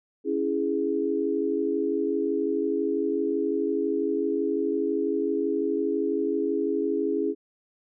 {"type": "chord", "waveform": "sine", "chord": "C# minor", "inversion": "none", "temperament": "equal", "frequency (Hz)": [277.2, 329.6, 415.3], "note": ["C#4", "E4", "G#4"], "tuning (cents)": [0, 0, 0], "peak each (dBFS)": [-29, -28, -26], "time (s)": [0.24, 7.35], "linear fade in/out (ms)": 50, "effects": []}